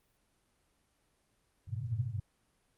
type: band-pass noise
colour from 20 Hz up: pink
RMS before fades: -36 dBFS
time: 1.67-2.2 s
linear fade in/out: 10 ms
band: 100 to 130 Hz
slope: 96 dB/octave
effects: pink hiss -74 dBFS RMS until 2.77 s + Opus 32 kbps